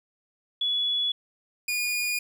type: tone pair in turn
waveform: sine / sawtooth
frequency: 3401 / 2442 Hz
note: G#7 / D#7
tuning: +40 / -33 cents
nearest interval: tritone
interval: 573 cents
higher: first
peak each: -23 / -22 dBFS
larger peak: second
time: 0.61-1.12 / 1.68-2.19 s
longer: neither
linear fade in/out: 5 ms
effects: 10-bit